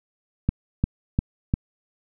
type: click train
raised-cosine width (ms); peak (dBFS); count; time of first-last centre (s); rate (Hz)
5; -7; 4; 0.49-1.539; 2.86
effects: none